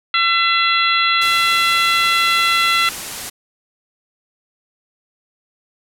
harmonic tone, 675 Hz, E5, 41 cents sharp, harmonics 2 / 3 / 4 / 5 / 6, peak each -17 / -19 / -20 / -21 / -22 dBFS, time 0.14-2.89 s, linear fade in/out 2 ms
white noise, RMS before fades -27 dBFS, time 1.21-3.3 s, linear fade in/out 10 ms
effects low-pass 12000 Hz 12 dB/octave

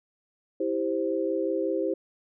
sine chord, C major, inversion first, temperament just, 327 / 392.4 / 523.3 Hz, E4 / G4 / C5, -14 / +2 / 0 cents, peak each -29 dBFS, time 0.6-1.94 s, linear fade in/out 5 ms, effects none

